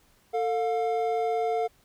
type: tone pair together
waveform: triangle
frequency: 447.4 / 710.2 Hz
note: A4 / F5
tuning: +29 / +29 cents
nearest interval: minor sixth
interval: 800 cents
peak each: -25 / -25 dBFS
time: 0.33-1.68 s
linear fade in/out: 20 ms
effects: pink hiss -63 dBFS RMS until 1.84 s